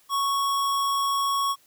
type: tone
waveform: square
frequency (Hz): 1108.7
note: C#6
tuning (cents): 0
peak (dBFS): -23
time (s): 0.09-1.56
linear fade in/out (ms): 50
effects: white hiss -60 dBFS RMS until 1.66 s